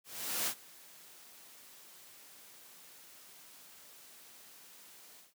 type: noise with ADSR envelope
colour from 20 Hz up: white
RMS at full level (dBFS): -33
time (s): 0.04-5.34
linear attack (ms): 430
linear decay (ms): 74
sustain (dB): -23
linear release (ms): 160
effects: high-pass 150 Hz 12 dB/octave